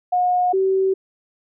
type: tone pair in turn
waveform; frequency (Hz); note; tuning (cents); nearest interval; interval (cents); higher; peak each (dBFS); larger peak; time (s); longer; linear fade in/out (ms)
sine; 722 / 382.5; F#5 / G4; -43 / -42; major seventh; 1099; first; -15 / -15; neither; 0.12-0.53 / 0.53-0.94; neither; 10
effects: none